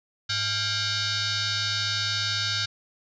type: tone with frequency modulation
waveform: sine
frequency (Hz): 103.83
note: G#2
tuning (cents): 0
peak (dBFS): -24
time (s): 0.29-2.66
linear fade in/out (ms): 10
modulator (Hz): 749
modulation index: 6.9
effects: none